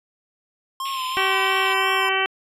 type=tone with vibrato; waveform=square; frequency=1055 Hz; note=C6; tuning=14 cents sharp; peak=-26 dBFS; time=0.8-2.09 s; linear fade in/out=2 ms; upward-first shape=sine; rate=2.9 Hz; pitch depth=52 cents each way
type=band-pass noise; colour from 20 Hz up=pink; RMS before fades=-35 dBFS; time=0.85-1.74 s; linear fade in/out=5 ms; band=2500 to 3600 Hz; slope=48 dB/octave
type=harmonic tone; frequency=383.4 Hz; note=G4; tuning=38 cents flat; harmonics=1 / 2 / 3 / 4 / 5 / 6 / 7 / 8; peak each=-27 / -27 / -27 / -27 / -27 / -27 / -27 / -27 dBFS; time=1.17-2.26 s; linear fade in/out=0 ms
effects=resampled to 32000 Hz